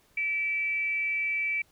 sine tone with frequency modulation, 2315 Hz, D7, 25 cents flat, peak -26 dBFS, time 0.17-1.62 s, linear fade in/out 5 ms, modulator 378 Hz, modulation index 0.23, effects pink hiss -64 dBFS RMS until 1.71 s

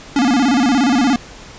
square tone with vibrato, 259.8 Hz, C4, 12 cents flat, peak -12 dBFS, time 0.16-1.16 s, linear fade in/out 2 ms, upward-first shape square, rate 17 Hz, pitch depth 150 cents each way, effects pink hiss -37 dBFS RMS until 1.58 s + resampled to 16000 Hz

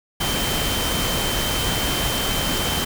sine tone in noise, 3108 Hz, G7, 16 cents flat, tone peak -27 dBFS, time 0.2-2.85 s, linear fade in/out 10 ms, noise pink, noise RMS -23 dBFS, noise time 0.2-2.85 s, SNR -7 dB, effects none

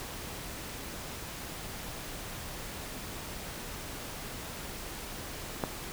click, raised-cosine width 1 ms, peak -15 dBFS, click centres 5.638 s, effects pink hiss -41 dBFS RMS until 5.92 s

